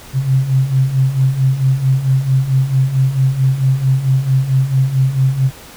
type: beating tone pair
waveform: sine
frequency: 129.7 / 134.2 Hz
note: C3 / C3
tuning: -15 / +44 cents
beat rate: 4.5 Hz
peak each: -17 / -12 dBFS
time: 0.13-5.51 s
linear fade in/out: 50 ms
effects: pink hiss -37 dBFS RMS until 5.76 s